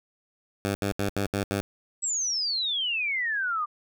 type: tone bursts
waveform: 10% pulse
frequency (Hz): 100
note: G2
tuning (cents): +35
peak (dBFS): -17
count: 6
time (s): 0.65-1.61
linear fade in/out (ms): 0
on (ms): 100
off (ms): 72
type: exponential sweep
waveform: sine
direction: down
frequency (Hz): 7902 to 1174.7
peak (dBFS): -25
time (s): 2.02-3.66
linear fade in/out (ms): 20
effects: none